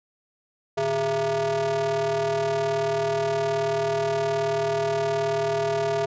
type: ring-modulated tone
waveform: square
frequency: 130.4 Hz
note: C3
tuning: 5 cents flat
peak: -20 dBFS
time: 0.77-6.06 s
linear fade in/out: 10 ms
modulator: 541 Hz
effects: resampled to 16000 Hz